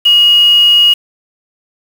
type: tone with quantisation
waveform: sine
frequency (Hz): 2882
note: F#7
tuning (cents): -46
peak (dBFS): -4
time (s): 0.05-0.94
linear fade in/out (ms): 10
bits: 4
effects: none